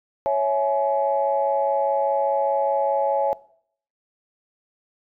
sine chord, C# minor, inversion none, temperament equal with one note detuned, 554.4 / 659.3 / 845.1 Hz, C#5 / E5 / G#5, 0 / 0 / +30 cents, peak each -21 / -24 / -23 dBFS, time 0.26-3.33 s, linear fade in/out 0 ms, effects noise-tail reverb RT60 0.6 s tail -20 dB re dry + tanh soft clip ceiling -9 dBFS

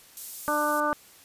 white high-pass noise, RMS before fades -38 dBFS, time 0.17-0.8 s, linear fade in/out 0 ms, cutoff 6800 Hz, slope 12 dB/octave
harmonic tone, 297.8 Hz, D4, 24 cents sharp, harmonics 1 / 2 / 3 / 4 / 5, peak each -32 / -29 / -30 / -27 / -31 dBFS, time 0.48-0.93 s, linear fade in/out 0 ms
effects white hiss -53 dBFS RMS until 1.24 s + resampled to 32000 Hz

